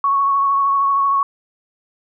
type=tone with vibrato; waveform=sine; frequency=1108.7 Hz; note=C#6; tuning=in tune; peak=-13 dBFS; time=0.04-1.23 s; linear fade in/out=2 ms; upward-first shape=triangle; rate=13 Hz; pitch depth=23 cents each way; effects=none